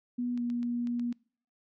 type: tone with pitch glide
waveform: sine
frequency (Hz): 244.2 to 239.9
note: B3 to A#3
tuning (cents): -19 to +50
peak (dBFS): -29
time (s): 0.18-1.13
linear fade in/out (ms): 10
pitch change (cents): -31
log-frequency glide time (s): 0.35-0.41
type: clicks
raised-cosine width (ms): 0.2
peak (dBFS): -34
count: 6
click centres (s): 0.376 / 0.501 / 0.63 / 0.872 / 0.996 / 1.126
effects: noise-tail reverb RT60 0.5 s tail -25 dB re dry